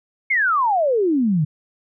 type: exponential sweep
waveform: sine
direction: down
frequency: 2217 to 142.9 Hz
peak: -15 dBFS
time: 0.3-1.45 s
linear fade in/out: 10 ms
effects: none